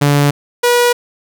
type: tone pair in turn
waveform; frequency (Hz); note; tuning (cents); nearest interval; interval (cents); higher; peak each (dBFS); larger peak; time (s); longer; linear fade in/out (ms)
sawtooth; 143.9 / 484; D3 / B4; -35 / -35; octave + major sixth; 2100; second; -5; neither; 0.01-0.31 / 0.63-0.93; neither; 10
effects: none